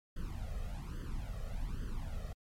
brown noise with flanger, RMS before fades -39 dBFS, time 0.16-2.33 s, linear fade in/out 5 ms, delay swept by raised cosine 0.63 to 1.63 ms, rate 1.2 Hz, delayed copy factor +0.95, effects MP3 64 kbps

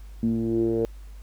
10% pulse tone with low-pass filter sweep, 113.7 Hz, A#2, 43 cents flat, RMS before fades -24 dBFS, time 0.23-0.85 s, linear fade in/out 0 ms, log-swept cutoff 230 to 450 Hz, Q 5.5, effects added 50 Hz sine -39 dBFS peak until 1.22 s + pink hiss -58 dBFS RMS until 1.22 s

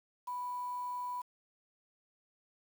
sine tone with quantisation, 987.8 Hz, B5, in tune, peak -36 dBFS, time 0.27-1.22 s, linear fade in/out 10 ms, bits 9, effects none

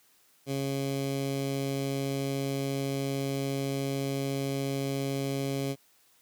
15% pulse tone with notch filter, 137.4 Hz, C#3, 15 cents flat, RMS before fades -31 dBFS, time 0.46-5.76 s, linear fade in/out 50 ms, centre 1400 Hz, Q 1.2, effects white hiss -64 dBFS RMS until 6.21 s + high-pass 80 Hz 12 dB/octave

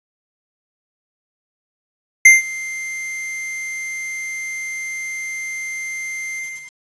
square tone with ADSR envelope, 2093 Hz, C7, in tune, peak -3 dBFS, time 2.25-6.74 s, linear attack 7 ms, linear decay 160 ms, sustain -22 dB, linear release 350 ms, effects resampled to 22050 Hz + 7-bit

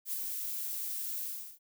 violet noise with ADSR envelope, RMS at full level -33 dBFS, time 0.05-1.59 s, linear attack 83 ms, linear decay 3 ms, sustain -4 dB, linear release 360 ms, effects none

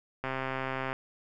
click train, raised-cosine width 0.5 ms, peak -18 dBFS, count 92, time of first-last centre 0.24-0.929 s, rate 132 Hz, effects none

